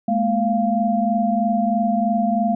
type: tone cluster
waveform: sine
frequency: 211.9 / 235 / 694 Hz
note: G#3 / A#3 / F5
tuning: +35 / +14 / -11 cents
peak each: -20 / -23 / -20 dBFS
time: 0.08-2.55 s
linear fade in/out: 5 ms
effects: none